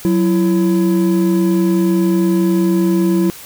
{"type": "tone pair together", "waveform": "triangle", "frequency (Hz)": [185.1, 335], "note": ["F#3", "E4"], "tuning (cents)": [1, 28], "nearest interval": "minor seventh", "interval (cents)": 1027, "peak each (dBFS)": -12, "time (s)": [0.05, 3.3], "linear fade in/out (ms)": 0, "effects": ["white hiss -35 dBFS RMS until 3.45 s"]}